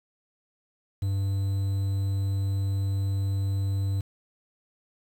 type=tone with quantisation; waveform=triangle; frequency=98 Hz; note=G2; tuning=in tune; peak=-22 dBFS; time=1.02-4.01 s; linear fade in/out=5 ms; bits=8; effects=none

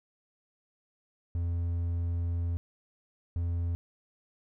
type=tone pair in turn; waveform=triangle; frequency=85.6 / 85.6 Hz; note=F2 / F2; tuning=-34 / -34 cents; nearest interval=unison; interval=0 cents; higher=neither; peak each=-26 dBFS; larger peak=neither; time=1.35-2.57 / 3.36-3.75 s; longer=first; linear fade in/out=0 ms; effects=none

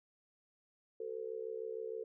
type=tone with amplitude modulation; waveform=sine; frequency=446.8 Hz; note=A4; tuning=27 cents sharp; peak=-35 dBFS; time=1-2.04 s; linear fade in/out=5 ms; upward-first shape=sine; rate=66.5 Hz; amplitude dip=90%; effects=none

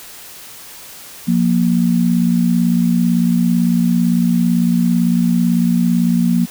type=tone pair together; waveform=sine; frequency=177 / 234.9 Hz; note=F3 / A#3; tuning=+23 / +13 cents; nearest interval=perfect fourth; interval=490 cents; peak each=-14 dBFS; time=1.27-6.46 s; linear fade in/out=20 ms; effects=white hiss -36 dBFS RMS until 6.5 s

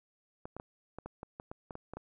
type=clicks; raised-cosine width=1 ms; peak=-28 dBFS; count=12; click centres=0.455 / 0.566 / 0.599 / 0.986 / 1.06 / 1.231 / 1.399 / 1.515 / 1.708 / 1.754 / 1.936 / 1.97 s; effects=none

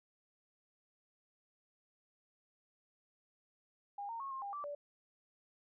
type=tone with pitch steps; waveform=sine; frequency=809 / 919 / 1093 / 1065 / 803 / 1165 / 580 Hz; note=G#5 / A#5 / C#6 / C6 / G5 / D6 / D5; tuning=-46 / -25 / -25 / +30 / +41 / -14 / -22 cents; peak=-40 dBFS; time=3.98-4.75 s; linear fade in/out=5 ms; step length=110 ms; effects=none

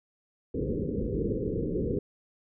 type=low-pass noise; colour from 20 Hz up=white; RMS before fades=-30 dBFS; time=0.54-1.99 s; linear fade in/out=5 ms; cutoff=500 Hz; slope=96 dB/octave; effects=none

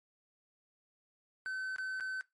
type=tone with dropouts; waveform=triangle; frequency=1527 Hz; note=G6; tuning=46 cents flat; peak=-34 dBFS; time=1.46-2.21 s; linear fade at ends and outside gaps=0 ms; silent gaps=1.761-1.784 / 2-2.007 s; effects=noise-tail reverb RT60 0.2 s tail -20 dB re dry + MP3 48 kbps

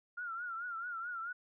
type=tone with vibrato; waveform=sine; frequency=1395 Hz; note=F6; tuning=2 cents flat; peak=-38 dBFS; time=0.17-1.33 s; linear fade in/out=10 ms; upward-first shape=triangle; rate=4.6 Hz; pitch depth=110 cents each way; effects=none

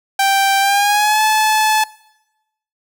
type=tone with pitch glide; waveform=sawtooth; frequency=784 to 864.9 Hz; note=G5 to A5; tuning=0 to -30 cents; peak=-8 dBFS; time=0.19-1.84 s; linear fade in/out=5 ms; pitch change=+170 cents; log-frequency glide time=0.6-1.22 s; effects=noise-tail reverb RT60 0.9 s tail -21 dB re dry

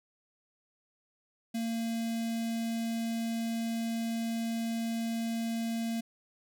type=tone with notch filter; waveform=square; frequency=228.6 Hz; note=A#3; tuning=34 cents flat; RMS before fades=-33 dBFS; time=1.54-6.01 s; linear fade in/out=10 ms; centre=1200 Hz; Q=0.84; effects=none

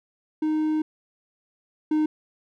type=tone pair in turn; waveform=triangle; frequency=309.8 / 307.7 Hz; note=D#4 / D#4; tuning=-7 / -19 cents; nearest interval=unison; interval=12 cents; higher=first; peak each=-19 / -17 dBFS; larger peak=second; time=0.42-0.82 / 1.91-2.06 s; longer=first; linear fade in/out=5 ms; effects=none

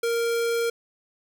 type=tone; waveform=square; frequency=465.6 Hz; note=A#4; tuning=2 cents flat; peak=-23 dBFS; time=0.03-0.7 s; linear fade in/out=5 ms; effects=none

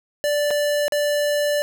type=tone with dropouts; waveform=square; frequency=586 Hz; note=D5; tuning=4 cents flat; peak=-19 dBFS; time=0.24-1.62 s; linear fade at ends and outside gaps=0 ms; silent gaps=0.506-0.51 / 0.881-0.922 s; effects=none

